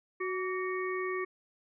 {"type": "harmonic tone with a mistuned harmonic", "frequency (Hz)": 370, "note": "F#4", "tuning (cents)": 0, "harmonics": [1, 3, 5, 6], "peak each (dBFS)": [-33, -38, -40, -41], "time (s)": [0.2, 1.25], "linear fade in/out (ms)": 10, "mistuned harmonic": 3, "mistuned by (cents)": 55, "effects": []}